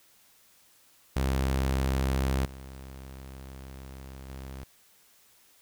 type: tone with level steps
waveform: sawtooth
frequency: 66.4 Hz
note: C2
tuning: 26 cents sharp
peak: -21 / -38 / -35 dBFS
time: 1.16-4.64 s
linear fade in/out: 5 ms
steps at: 2.45 / 4.29 s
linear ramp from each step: 2 ms
effects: white hiss -61 dBFS RMS until 5.61 s